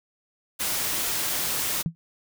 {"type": "noise", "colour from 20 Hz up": "white", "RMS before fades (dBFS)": -27, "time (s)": [0.59, 1.83], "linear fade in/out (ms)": 20}
{"type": "tone with exponential decay", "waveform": "sine", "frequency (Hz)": 165.1, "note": "E3", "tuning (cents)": 3, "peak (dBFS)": -18, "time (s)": [1.86, 1.95], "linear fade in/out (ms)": 0, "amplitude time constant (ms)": 18}
{"effects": []}